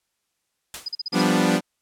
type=noise with exponential decay; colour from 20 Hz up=white; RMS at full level=-30 dBFS; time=0.74-0.98 s; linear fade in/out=1 ms; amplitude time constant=51 ms
type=tone bursts; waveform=sine; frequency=4978 Hz; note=D#8; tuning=in tune; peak=-25 dBFS; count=6; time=0.86-1.215 s; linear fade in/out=5 ms; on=25 ms; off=41 ms
type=chord; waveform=sawtooth; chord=G dominant seventh; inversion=third; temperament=equal with one note detuned; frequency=174.61 / 196 / 246.2 / 293.7 Hz; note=F3 / G3 / B3 / D4; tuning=0 / 0 / -5 / 0 cents; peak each=-19 dBFS; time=1.12-1.61 s; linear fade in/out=50 ms
effects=white hiss -75 dBFS RMS until 1.81 s + low-pass 11000 Hz 12 dB/octave